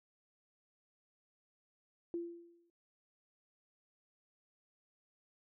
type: tone with exponential decay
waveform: sine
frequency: 341.8 Hz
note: F4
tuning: 37 cents flat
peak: -34 dBFS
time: 2.14-2.7 s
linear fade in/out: 1 ms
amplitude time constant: 120 ms
effects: noise-tail reverb RT60 0.7 s tail -26 dB re dry